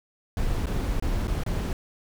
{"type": "noise with dropouts", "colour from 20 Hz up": "brown", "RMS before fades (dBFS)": -26, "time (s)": [0.37, 1.73], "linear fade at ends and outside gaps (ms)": 1, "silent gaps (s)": [[0.658, 0.668], [0.999, 1.024], [1.272, 1.28], [1.436, 1.463]], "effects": []}